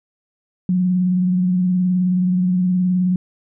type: tone with vibrato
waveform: sine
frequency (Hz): 181.9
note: F#3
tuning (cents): -29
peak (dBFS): -14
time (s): 0.69-3.16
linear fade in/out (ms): 2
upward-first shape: sine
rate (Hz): 19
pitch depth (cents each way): 36
effects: none